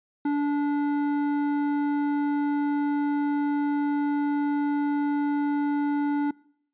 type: tone with hard clipping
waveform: sine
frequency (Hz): 289.7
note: D4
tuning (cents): -24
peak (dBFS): -24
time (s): 0.25-6.31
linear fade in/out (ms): 5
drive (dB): 10
effects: noise-tail reverb RT60 0.7 s tail -24 dB re dry + resampled to 8000 Hz